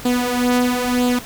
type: tone with flanger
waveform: sawtooth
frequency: 246.9 Hz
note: B3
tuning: in tune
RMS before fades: -18 dBFS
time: 0.05-1.19 s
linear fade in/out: 5 ms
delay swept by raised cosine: 0.25 to 4.05 ms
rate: 1 Hz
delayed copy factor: +0.65
effects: pink hiss -35 dBFS RMS until 1.25 s

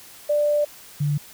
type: tone pair in turn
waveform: sine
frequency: 590 / 146.27 Hz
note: D5 / D3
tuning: +8 / -7 cents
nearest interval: 2 octaves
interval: 2415 cents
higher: first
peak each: -17 / -19 dBFS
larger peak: first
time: 0.29-0.65 / 1-1.18 s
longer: first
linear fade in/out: 10 ms
effects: white hiss -45 dBFS RMS until 1.33 s

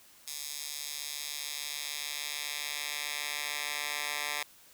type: tone with high-pass filter sweep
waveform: 10% pulse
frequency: 146.83 Hz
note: D3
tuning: in tune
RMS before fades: -37 dBFS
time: 0.27-4.43 s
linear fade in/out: 5 ms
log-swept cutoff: 5300 to 1600 Hz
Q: 0.92
effects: white hiss -58 dBFS RMS until 4.73 s

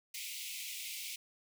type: high-pass noise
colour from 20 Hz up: pink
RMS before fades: -43 dBFS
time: 0.14-1.16 s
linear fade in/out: 5 ms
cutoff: 2100 Hz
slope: 96 dB/octave
effects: none

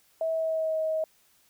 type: tone with pitch glide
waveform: sine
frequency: 648 to 633.6 Hz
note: E5 to D#5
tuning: -30 to +31 cents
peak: -25 dBFS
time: 0.21-1.04 s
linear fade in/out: 2 ms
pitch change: -39 cents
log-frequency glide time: 0.32-0.78 s
effects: white hiss -64 dBFS RMS until 1.49 s

